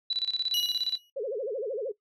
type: tone with tremolo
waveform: sine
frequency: 3961 Hz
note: B7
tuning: 4 cents sharp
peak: -25 dBFS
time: 0.1-0.98 s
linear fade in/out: 5 ms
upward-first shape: square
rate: 17 Hz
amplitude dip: 80%
type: tone with exponential decay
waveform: 35% pulse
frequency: 2905 Hz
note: F#7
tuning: 32 cents flat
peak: -23 dBFS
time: 0.54-1.1 s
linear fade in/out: 2 ms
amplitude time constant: 120 ms
type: tone with vibrato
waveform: sine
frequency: 479.9 Hz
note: B4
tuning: 50 cents flat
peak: -29 dBFS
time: 1.16-1.92 s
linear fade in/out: 10 ms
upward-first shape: sine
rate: 13 Hz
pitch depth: 270 cents each way
effects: noise-tail reverb RT60 0.1 s tail -18 dB re dry